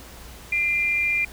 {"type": "tone pair together", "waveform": "sine", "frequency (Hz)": [2062, 2395], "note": ["C7", "D7"], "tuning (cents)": [-26, 33], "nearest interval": "minor third", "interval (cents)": 259, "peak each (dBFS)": [-29, -20], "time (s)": [0.52, 1.25], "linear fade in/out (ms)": 5, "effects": ["added 60 Hz sine -44 dBFS peak until 1.32 s", "pink hiss -44 dBFS RMS until 1.32 s"]}